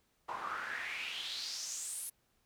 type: noise with band-pass filter sweep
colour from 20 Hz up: pink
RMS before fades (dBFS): -41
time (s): 0.28-2.1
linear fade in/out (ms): 10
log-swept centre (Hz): 920 to 11000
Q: 4.8
effects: pink hiss -75 dBFS RMS until 2.45 s